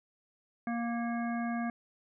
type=harmonic tone with a mistuned harmonic; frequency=234.6 Hz; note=A#3; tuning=11 cents sharp; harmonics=1 / 3 / 5 / 7 / 9; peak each=-32 / -38 / -44 / -43 / -48 dBFS; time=0.67-1.7 s; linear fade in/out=2 ms; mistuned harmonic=9; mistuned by=+47 cents; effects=none